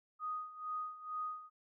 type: tone with tremolo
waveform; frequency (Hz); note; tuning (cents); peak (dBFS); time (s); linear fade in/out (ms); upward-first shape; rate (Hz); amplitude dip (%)
sine; 1244.5; D#6; 0; -36; 0.19-1.5; 50; sine; 2.2; 80
effects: none